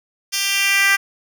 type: tone with high-pass filter sweep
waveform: 10% pulse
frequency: 394.9 Hz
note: G4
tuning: 13 cents sharp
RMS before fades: -17 dBFS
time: 0.32-0.97 s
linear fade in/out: 20 ms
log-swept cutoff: 4000 to 1700 Hz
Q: 2.1
effects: none